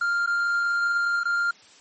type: tone with dropouts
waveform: triangle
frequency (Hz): 1396.9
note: F6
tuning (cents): 0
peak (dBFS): -19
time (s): 0.01-1.51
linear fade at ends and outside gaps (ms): 5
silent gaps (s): 0.263-0.273 / 1.235-1.253
effects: white hiss -52 dBFS RMS until 1.8 s + MP3 32 kbps